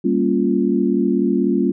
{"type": "chord", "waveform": "sine", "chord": "G half-diminished seventh", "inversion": "none", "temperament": "equal with one note detuned", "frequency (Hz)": [196.79, 233.1, 277.2, 349.2], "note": ["G3", "Bb3", "Db4", "F4"], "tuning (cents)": [7, 0, 0, 0], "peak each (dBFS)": -20, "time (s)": [0.04, 1.72], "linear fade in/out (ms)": 10, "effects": []}